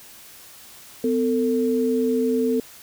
sine tone pair together, 252 / 448.6 Hz, B3 / A4, +35 / +34 cents, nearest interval minor seventh, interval 999 cents, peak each -21 / -21 dBFS, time 1.04-2.6 s, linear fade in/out 2 ms, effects white hiss -45 dBFS RMS until 2.82 s

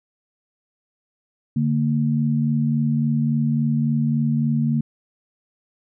sine tone pair together, 145.64 / 229.2 Hz, D3 / A#3, -14 / -29 cents, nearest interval minor sixth, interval 785 cents, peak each -20 dBFS, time 1.56-4.81 s, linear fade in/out 5 ms, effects none

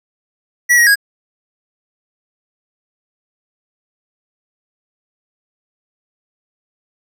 square tone with pitch steps, 1938 / 1891 / 1645 Hz, B6 / A#6 / G#6, -33 / +24 / -17 cents, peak -8 dBFS, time 0.69-0.957 s, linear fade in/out 20 ms, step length 89 ms, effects none

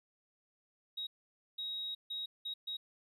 triangle tone bursts at uneven times, 3796 Hz, A#7, 31 cents sharp, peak -34 dBFS, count 5, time 0.97-1.07 / 1.58-1.95 / 2.1-2.26 / 2.45-2.54 / 2.67-2.77 s, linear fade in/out 10 ms, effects tanh soft clip ceiling -35 dBFS

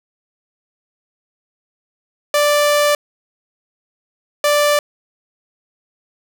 sawtooth tone bursts at uneven times, 587.3 Hz, D5, in tune, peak -8 dBFS, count 2, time 2.34-2.95 / 4.44-4.79 s, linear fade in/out 2 ms, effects none

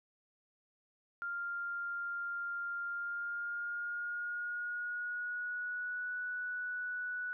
sine tone with pitch glide, 1396.9 to 1477.4 Hz, F6 to F#6, 0 to -3 cents, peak -36 dBFS, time 1.22-7.33 s, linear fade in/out 0 ms, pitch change +97 cents, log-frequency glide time 2.85-6.14 s, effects none

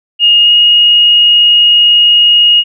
sine tone with pitch glide, 2851 to 2871 Hz, F7 to F7, +35 to +47 cents, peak -3 dBFS, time 0.19-2.64 s, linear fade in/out 50 ms, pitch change +12 cents, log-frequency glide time 0.42-0.5 s, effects none

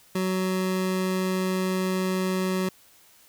25% pulse tone, 186.5 Hz, F#3, 14 cents sharp, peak -20 dBFS, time 0.15-2.69 s, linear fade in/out 5 ms, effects white hiss -56 dBFS RMS until 3.28 s

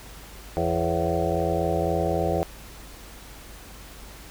harmonic tone with a mistuned harmonic, 83.9 Hz, E2, 31 cents sharp, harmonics 1 / 2 / 4 / 5 / 6 / 7 / 8 / 9, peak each -30 / -30 / -30 / -30 / -30 / -30 / -30 / -30 dBFS, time 0.57-2.43 s, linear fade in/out 0 ms, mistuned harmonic 7, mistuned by -65 cents, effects added 50 Hz sine -45 dBFS peak until 4.3 s + pink hiss -45 dBFS RMS until 4.3 s

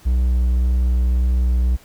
triangle tone with vibrato, 61.8 Hz, B1, 2 cents sharp, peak -12 dBFS, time 0.05-1.77 s, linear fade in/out 20 ms, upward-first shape sine, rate 1.8 Hz, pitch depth 12 cents each way, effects pink hiss -49 dBFS RMS until 1.84 s

